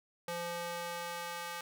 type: tone with high-pass filter sweep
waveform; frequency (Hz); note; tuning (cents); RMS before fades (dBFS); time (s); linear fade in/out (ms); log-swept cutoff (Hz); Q
square; 172.2; F3; -24; -40; 0.28-1.61; 2; 450 to 1000; 0.99
effects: none